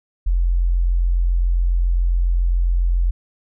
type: tone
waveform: sine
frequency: 43.65 Hz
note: F1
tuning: in tune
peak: -14 dBFS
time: 0.26-3.11 s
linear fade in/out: 10 ms
effects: none